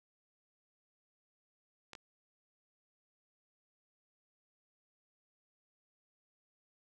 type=clicks; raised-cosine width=0.2 ms; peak=-30 / -30 dBFS; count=2; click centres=1.933 / 1.952 s; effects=none